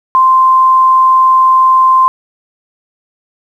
sine tone, 1043 Hz, C6, 6 cents flat, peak -4 dBFS, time 0.15-2.08 s, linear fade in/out 0 ms, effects 7-bit

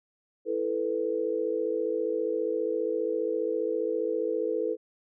sine chord, E suspended fourth, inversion none, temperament just, 329.6 / 439.5 / 494.4 Hz, E4 / A4 / B4, 0 / -2 / +2 cents, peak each -33 / -29 / -30 dBFS, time 0.45-4.77 s, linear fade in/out 50 ms, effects none

